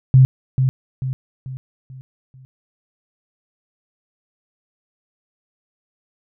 sine tone with echo, 130.81 Hz, C3, in tune, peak -6 dBFS, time 0.14-0.25 s, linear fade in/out 0 ms, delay 440 ms, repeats 5, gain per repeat -7 dB, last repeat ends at 2.45 s, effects none

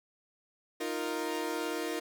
sawtooth chord, Eb suspended second, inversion none, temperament equal, 311.1 / 349.2 / 466.2 Hz, Eb4 / F4 / Bb4, 0 / 0 / 0 cents, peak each -33 dBFS, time 0.8-2 s, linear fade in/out 10 ms, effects none

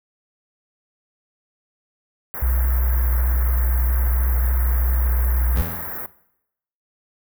white band-stop noise, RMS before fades -30 dBFS, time 2.34-6.06 s, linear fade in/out 0 ms, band 1900 to 12000 Hz, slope 48 dB/octave
sine tone with vibrato, 61.74 Hz, B1, in tune, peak -16 dBFS, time 2.42-5.62 s, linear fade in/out 5 ms, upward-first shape sine, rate 13 Hz, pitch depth 33 cents each way
25% pulse tone with exponential decay, 82.41 Hz, E2, in tune, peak -18 dBFS, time 5.56-6.12 s, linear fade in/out 5 ms, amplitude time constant 120 ms
effects noise-tail reverb RT60 0.8 s tail -19 dB re dry

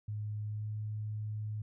sine tone with pitch glide, 105.6 to 106.77 Hz, G#2 to G#2, +29 to +48 cents, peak -35 dBFS, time 0.08-1.62 s, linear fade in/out 5 ms, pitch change +19 cents, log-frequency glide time 0.45-0.68 s, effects none

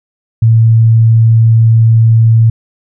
sine tone, 113.3 Hz, A#2, 49 cents flat, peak -3 dBFS, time 0.42-2.5 s, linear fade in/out 5 ms, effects none

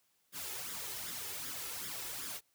white noise with flanger, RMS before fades -42 dBFS, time 0.32-2.41 s, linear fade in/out 50 ms, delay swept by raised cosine 0.57 to 2.37 ms, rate 2.6 Hz, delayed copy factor +0.6, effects white hiss -75 dBFS RMS until 2.54 s + high-pass 60 Hz 12 dB/octave

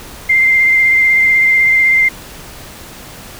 sine tone with vibrato, 2093 Hz, C7, in tune, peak -7 dBFS, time 0.29-2.09 s, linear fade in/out 10 ms, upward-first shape triangle, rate 16 Hz, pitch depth 20 cents each way, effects pink hiss -33 dBFS RMS until 3.39 s

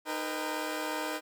15% pulse tone cluster, 309.1 / 462.5 / 501 / 794 Hz, D#4 / A#4 / B4 / G5, -11 / -14 / +25 / +22 cents, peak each -29 / -35 / -32 / -34 dBFS, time 0.05-1.21 s, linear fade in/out 50 ms, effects none

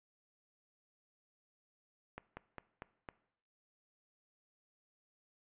slowing click train, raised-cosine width 0.5 ms, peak -29 dBFS, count 5, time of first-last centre 2.18-3.088 s, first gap 190 ms, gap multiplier 1.12, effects noise-tail reverb RT60 0.7 s tail -19 dB re dry + resampled to 8000 Hz

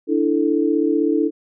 sine chord, D suspended second, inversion none, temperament equal, 293.7 / 329.6 / 440 Hz, D4 / E4 / A4, 0 / 0 / 0 cents, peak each -19 / -19 / -21 dBFS, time 0.07-1.31 s, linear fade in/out 50 ms, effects none

